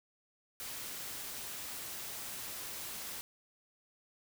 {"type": "noise", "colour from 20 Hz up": "white", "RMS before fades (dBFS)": -43, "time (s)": [0.6, 3.21], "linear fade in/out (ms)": 0, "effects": []}